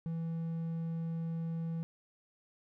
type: tone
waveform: triangle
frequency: 164.81 Hz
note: E3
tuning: in tune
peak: -32 dBFS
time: 0.06-1.83 s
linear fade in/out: 0 ms
effects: none